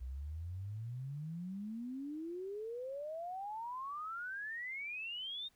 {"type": "exponential sweep", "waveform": "sine", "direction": "up", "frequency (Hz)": [60.8, 3729], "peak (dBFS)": -40, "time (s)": [0, 5.49], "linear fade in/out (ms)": 20, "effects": ["pink hiss -73 dBFS RMS until 5.55 s"]}